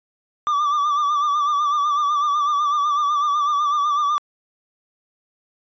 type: tone with vibrato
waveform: triangle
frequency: 1174 Hz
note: D6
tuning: 1 cent flat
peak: -15 dBFS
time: 0.47-4.18 s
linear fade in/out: 0 ms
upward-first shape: sine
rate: 8 Hz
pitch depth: 57 cents each way
effects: resampled to 16000 Hz